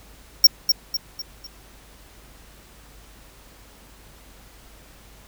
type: tone with echo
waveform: square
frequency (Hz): 5530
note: F8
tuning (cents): -18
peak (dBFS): -7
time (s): 0.44-0.47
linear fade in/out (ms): 5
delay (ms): 250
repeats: 4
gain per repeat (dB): -7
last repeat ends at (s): 1.47
effects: added 50 Hz sine -50 dBFS peak until 5.27 s + pink hiss -50 dBFS RMS until 5.27 s